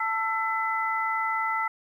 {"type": "tone cluster", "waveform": "sine", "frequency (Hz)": [887, 1333, 2012], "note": ["A5", "E6", "B6"], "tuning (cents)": [14, 19, 32], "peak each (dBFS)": [-29, -28, -30], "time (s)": [0, 1.68], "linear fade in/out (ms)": 5, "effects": ["10-bit"]}